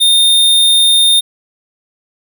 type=tone; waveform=square; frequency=3642 Hz; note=A#7; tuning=41 cents flat; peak=-7 dBFS; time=0-1.21 s; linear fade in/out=20 ms; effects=none